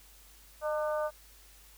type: harmonic tone with a mistuned harmonic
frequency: 300 Hz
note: D4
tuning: 37 cents sharp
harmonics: 2 / 3 / 4 / 5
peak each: -30 / -39 / -38 / -43 dBFS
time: 0.61-1.11 s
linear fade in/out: 50 ms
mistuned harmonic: 2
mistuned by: +30 cents
effects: added 50 Hz sine -58 dBFS peak until 1.77 s + white hiss -58 dBFS RMS until 1.77 s